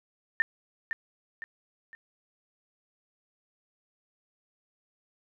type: tone with echo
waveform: sine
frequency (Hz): 1800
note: A6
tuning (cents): +39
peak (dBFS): -20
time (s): 0.4-0.42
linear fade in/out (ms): 0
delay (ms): 510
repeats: 3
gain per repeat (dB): -8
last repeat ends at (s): 1.95
effects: none